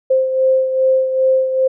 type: beating tone pair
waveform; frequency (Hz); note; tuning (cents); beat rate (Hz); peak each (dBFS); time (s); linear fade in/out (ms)
sine; 523.3 / 525.8; C5 / C5; 0 / +8; 2.5; -12 / -20; 0.1-1.68; 10
effects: none